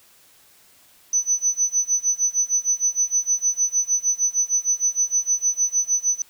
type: tone with tremolo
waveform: sine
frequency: 6000 Hz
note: F#8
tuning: 23 cents sharp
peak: -15 dBFS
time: 1.13-6.22 s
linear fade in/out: 2 ms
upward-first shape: sine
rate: 6.5 Hz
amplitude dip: 95%
effects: white hiss -54 dBFS RMS until 6.29 s